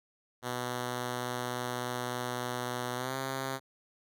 5% pulse tone with pitch glide, 123.47 to 133.1 Hz, B2 to C3, 0 to +30 cents, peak -22 dBFS, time 0.42-3.6 s, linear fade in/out 50 ms, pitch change +130 cents, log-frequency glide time 2.95-3.16 s, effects none

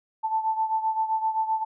sine beating tone pair, 880 / 887.7 Hz, A5 / A5, 0 / +15 cents, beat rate 7.7 Hz, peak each -24 / -29 dBFS, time 0.23-1.65 s, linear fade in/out 20 ms, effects none

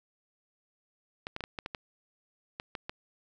clicks, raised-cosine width 0.3 ms, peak -20 dBFS, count 10, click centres 1.269 / 1.364 / 1.407 / 1.439 / 1.588 / 1.661 / 1.748 / 2.599 / 2.752 / 2.895 s, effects none

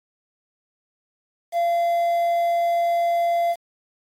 triangle tone with quantisation, 686 Hz, F5, 31 cents flat, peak -16 dBFS, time 1.52-3.56 s, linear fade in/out 50 ms, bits 7, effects AAC 48 kbps

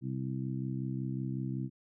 harmonic tone, 65.41 Hz, C2, in tune, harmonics 2 / 3 / 4 / 5, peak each -35 / -39 / -41 / -43 dBFS, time 0.01-1.7 s, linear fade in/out 50 ms, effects none

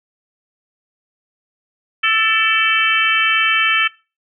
harmonic tone with a mistuned harmonic, 441.1 Hz, A4, 4 cents sharp, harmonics 3 / 4 / 5 / 6 / 7, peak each -19 / -19 / -19 / -19 / -19 dBFS, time 2.03-3.88 s, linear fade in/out 10 ms, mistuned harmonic 5, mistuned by +61 cents, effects noise-tail reverb RT60 0.3 s tail -21 dB re dry

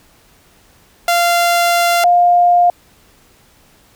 sawtooth / sine tone pair in turn, 692 / 704.9 Hz, F5 / F5, -16 / +16 cents, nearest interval unison, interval 32 cents, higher second, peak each -7 dBFS, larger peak neither, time 1.08-2.04 / 2.04-2.7 s, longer first, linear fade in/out 2 ms, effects pink hiss -50 dBFS RMS until 3.95 s

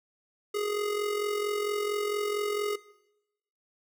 square tone with amplitude modulation, 415.3 Hz, G#4, in tune, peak -26 dBFS, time 0.54-2.76 s, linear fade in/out 10 ms, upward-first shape sine, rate 44.4 Hz, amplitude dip 60%, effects noise-tail reverb RT60 0.9 s tail -19 dB re dry

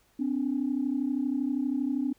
sine tone pair together, 255.5 / 288.1 Hz, C4 / D4, -41 / -33 cents, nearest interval major second, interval 208 cents, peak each -28 dBFS, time 0.19-2.13 s, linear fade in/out 10 ms, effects tanh soft clip ceiling -19 dBFS + pink hiss -66 dBFS RMS until 2.18 s

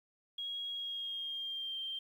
sine tone with pitch glide, 3297 to 3161 Hz, G#7 to G7, -13 to +14 cents, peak -37 dBFS, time 0.38-1.99 s, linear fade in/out 5 ms, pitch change -73 cents, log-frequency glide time 0.73-1.78 s, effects 11-bit

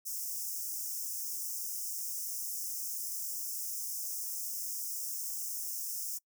white high-pass noise, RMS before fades -38 dBFS, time 0.05-6.19 s, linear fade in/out 20 ms, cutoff 5200 Hz, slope 96 dB/octave, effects noise-tail reverb RT60 0.1 s tail -25 dB re dry

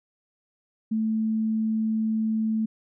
sine tone, 220 Hz, A3, in tune, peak -22 dBFS, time 0.91-2.66 s, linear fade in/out 10 ms, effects none

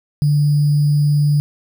sine tone with sample-and-hold, 146.9 Hz, D3, 1 cent sharp, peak -11 dBFS, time 0.22-1.4 s, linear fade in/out 0 ms, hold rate 4900 Hz, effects none

